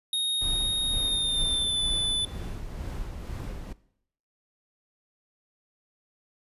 square tone with pitch glide, 3729 to 3499 Hz, A#7 to A7, 0 to -10 cents, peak -25 dBFS, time 0.13-2.25 s, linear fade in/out 2 ms, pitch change -110 cents, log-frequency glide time 0.93-1.81 s
brown noise with tremolo, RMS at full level -33 dBFS, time 0.41-3.73 s, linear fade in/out 5 ms, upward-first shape sine, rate 2.1 Hz, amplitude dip 40%
effects noise-tail reverb RT60 0.7 s tail -19 dB re dry + resampled to 32000 Hz

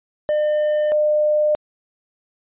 triangle / sine tone pair in turn, 603 / 603 Hz, D5 / D5, +46 / +46 cents, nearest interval unison, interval 0 cents, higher neither, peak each -14 dBFS, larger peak neither, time 0.29-0.92 / 0.92-1.55 s, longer neither, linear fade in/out 0 ms, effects resampled to 8000 Hz

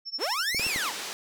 sine tone with tremolo, 5400 Hz, E8, 41 cents sharp, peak -27 dBFS, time 0.05-0.7 s, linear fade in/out 50 ms, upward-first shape sine, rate 12 Hz, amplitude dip 95%
sawtooth linear two-way sweep, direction up then down, 214.2 to 2774 to 689 Hz, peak -24 dBFS, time 0.18-0.93 s, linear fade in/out 50 ms, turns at 0.67 s
clicks, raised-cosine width 2 ms, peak -23 dBFS, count 4, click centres 0.547 / 0.596 / 0.666 / 0.761 s
white band-pass noise, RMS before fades -36 dBFS, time 0.59-1.13 s, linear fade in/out 0 ms, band 260 to 5900 Hz, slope 12 dB/octave
effects none

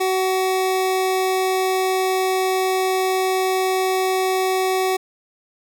25% pulse tone, 375.8 Hz, F#4, 27 cents sharp, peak -14 dBFS, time 0-4.97 s, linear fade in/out 10 ms, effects none

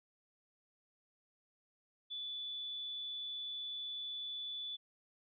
sine tone, 3468 Hz, A7, 26 cents flat, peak -40 dBFS, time 2.1-4.77 s, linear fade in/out 20 ms, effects none

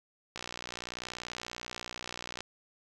click train, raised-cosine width 0.2 ms, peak -21 dBFS, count 125, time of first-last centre 0.36-2.406 s, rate 60.6 Hz, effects none

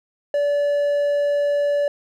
triangle tone, 577 Hz, D5, 31 cents flat, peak -15 dBFS, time 0.34-1.88 s, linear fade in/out 2 ms, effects none

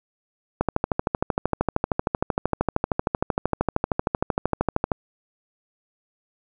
click train, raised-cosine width 1 ms, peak -6 dBFS, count 57, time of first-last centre 0.61-4.918 s, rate 13 Hz, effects none

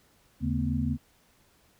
sine tone cluster, 79.7 / 142.1 / 226.2 / 251.4 Hz, D#2 / C#3 / A3 / B3, +42 / +43 / +48 / +31 cents, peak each -31 dBFS, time 0.4-0.98 s, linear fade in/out 50 ms, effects pink hiss -64 dBFS RMS until 1.79 s

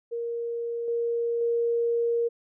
sine tone with level steps, 468.4 Hz, A#4, 8 cents sharp, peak -28 / -24 / -22 dBFS, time 0.11-2.29 s, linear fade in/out 20 ms, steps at 0.88 / 1.41 s, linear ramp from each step 2 ms, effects none

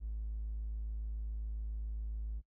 triangle tone, 53.6 Hz, A1, 45 cents flat, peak -33 dBFS, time 0-2.42 s, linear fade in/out 50 ms, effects noise-tail reverb RT60 0.1 s tail -23 dB re dry + tanh soft clip ceiling -33 dBFS

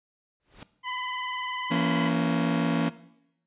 pink noise with exponential growth, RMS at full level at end -41 dBFS, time 0.4-0.63 s, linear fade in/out 0 ms, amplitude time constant 48 ms
20% pulse tone with vibrato, 1006 Hz, B5, 32 cents sharp, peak -25 dBFS, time 0.83-2.12 s, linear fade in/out 50 ms, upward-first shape sine, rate 20 Hz, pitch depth 39 cents each way
40% pulse chord, A# diminished, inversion second, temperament just, 167.82 / 233.1 / 279.7 Hz, E3 / A#3 / C#4, +31 / 0 / +16 cents, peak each -27 dBFS, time 1.7-2.9 s, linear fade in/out 20 ms
effects noise-tail reverb RT60 0.8 s tail -17 dB re dry + resampled to 8000 Hz

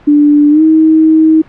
sine tone with pitch glide, 293.7 to 316.6 Hz, D4 to D#4, 0 to +30 cents, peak -3 dBFS, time 0.07-1.42 s, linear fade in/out 10 ms, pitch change +130 cents, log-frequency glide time 0.5-0.62 s, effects pink hiss -40 dBFS RMS until 1.48 s + low-pass 2000 Hz 12 dB/octave

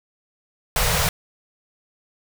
pink band-stop noise, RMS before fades -20 dBFS, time 0.76-1.09 s, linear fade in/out 2 ms, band 190 to 440 Hz, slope 96 dB/octave, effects none

